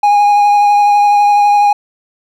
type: tone with vibrato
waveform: triangle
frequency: 822 Hz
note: G#5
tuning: 18 cents flat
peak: -4 dBFS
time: 0.03-1.73 s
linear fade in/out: 5 ms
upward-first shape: sine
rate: 12 Hz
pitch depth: 14 cents each way
effects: none